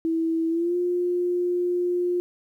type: tone with pitch glide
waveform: sine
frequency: 327 to 354.5 Hz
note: E4 to F4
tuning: -14 to +26 cents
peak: -21 dBFS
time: 0.05-2.2 s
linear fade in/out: 0 ms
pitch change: +140 cents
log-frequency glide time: 0.49-0.76 s
effects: 10-bit